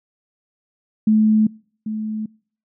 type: tone pair in turn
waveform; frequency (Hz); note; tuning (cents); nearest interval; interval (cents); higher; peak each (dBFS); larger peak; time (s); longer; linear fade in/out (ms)
sine; 216.2 / 216.2; A3 / A3; -30 / -30; unison; 0; neither; -11 / -22; first; 1.07-1.47 / 1.86-2.26; neither; 5
effects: noise-tail reverb RT60 0.5 s tail -26 dB re dry